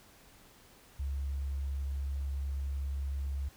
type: tone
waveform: sine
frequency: 69 Hz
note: C#2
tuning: 7 cents flat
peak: -32 dBFS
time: 0.99-3.49 s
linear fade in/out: 10 ms
effects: pink hiss -59 dBFS RMS until 3.56 s